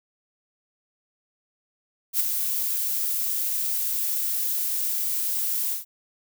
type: noise with ADSR envelope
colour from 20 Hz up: violet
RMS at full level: -20 dBFS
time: 2.13-5.85 s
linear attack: 68 ms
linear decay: 13 ms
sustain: -6 dB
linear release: 140 ms
effects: none